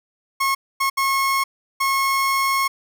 30% pulse tone bursts at uneven times, 1087 Hz, C#6, 34 cents flat, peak -15 dBFS, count 4, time 0.4-0.55 / 0.8-0.9 / 0.97-1.44 / 1.8-2.68 s, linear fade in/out 10 ms, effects none

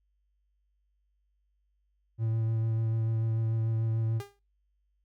triangle tone with vibrato, 112.5 Hz, A2, 39 cents sharp, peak -24 dBFS, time 2.18-4.22 s, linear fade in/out 50 ms, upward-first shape sine, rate 6.8 Hz, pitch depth 14 cents each way
sawtooth tone with exponential decay, 402.9 Hz, G4, 48 cents sharp, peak -33 dBFS, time 4.2-4.39 s, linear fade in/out 0 ms, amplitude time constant 40 ms
effects noise-tail reverb RT60 0.3 s tail -26 dB re dry + added 50 Hz sine -70 dBFS peak until 5.04 s

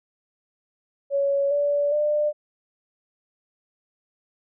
sine tone with pitch steps, 559 / 577 / 597 Hz, C#5 / D5 / D5, +14 / -31 / +28 cents, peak -19 dBFS, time 1.1-2.33 s, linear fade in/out 50 ms, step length 410 ms, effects none

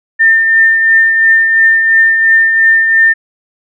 sine tone with tremolo, 1803 Hz, A6, 42 cents sharp, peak -3 dBFS, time 0.19-3.14 s, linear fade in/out 20 ms, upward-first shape triangle, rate 2.9 Hz, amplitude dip 45%, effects none

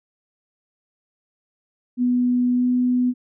sine tone with pitch glide, 246.9 to 248.8 Hz, B3 to B3, 0 to +13 cents, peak -16 dBFS, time 1.97-3.14 s, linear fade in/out 50 ms, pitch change +13 cents, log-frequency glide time 2.55-2.64 s, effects none

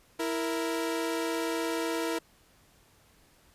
sawtooth tone pair together, 329.6 / 466.1 Hz, E4 / A#4, 0 / 0 cents, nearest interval tritone, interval 600 cents, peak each -27 / -29 dBFS, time 0.19-2.19 s, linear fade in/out 10 ms, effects pink hiss -62 dBFS RMS until 3.54 s + resampled to 32000 Hz

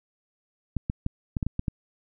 clicks, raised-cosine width 5 ms, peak -14 dBFS, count 8, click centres 0.767 / 0.899 / 1.064 / 1.368 / 1.428 / 1.466 / 1.594 / 1.682 s, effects none

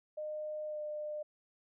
sine tone with pitch glide, 610 to 602.3 Hz, D#5 to D5, -34 to +44 cents, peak -37 dBFS, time 0.17-1.23 s, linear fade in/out 10 ms, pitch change -22 cents, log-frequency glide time 0.67-0.8 s, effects none

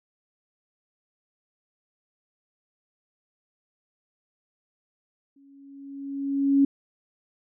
sine tone with exponential growth, 277.3 Hz, C#4, 1 cent sharp, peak -14 dBFS, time 5.36-6.65 s, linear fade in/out 5 ms, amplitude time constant 280 ms, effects none

